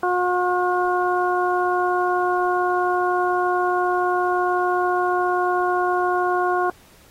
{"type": "harmonic tone", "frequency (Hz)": 360, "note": "F#4", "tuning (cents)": -47, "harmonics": [1, 2, 3, 4], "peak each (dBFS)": [-22, -22, -24, -27], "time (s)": [0.03, 6.7], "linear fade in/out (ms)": 2, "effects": ["pink hiss -52 dBFS RMS until 7.1 s", "AAC 48 kbps"]}